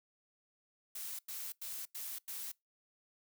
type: noise bursts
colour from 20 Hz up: blue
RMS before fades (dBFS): -43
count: 5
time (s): 0.95-2.518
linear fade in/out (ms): 5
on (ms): 240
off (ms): 92
effects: noise-tail reverb RT60 0.2 s tail -25 dB re dry